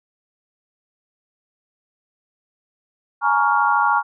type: chord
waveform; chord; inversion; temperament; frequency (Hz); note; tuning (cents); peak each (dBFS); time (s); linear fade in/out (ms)
sine; Bb minor seventh; third; just; 839.1 / 932.3 / 1118.8 / 1398.5; Ab5 / Bb5 / Db6 / F6; +18 / 0 / +16 / +2; -20; 3.21-4.03; 50
effects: none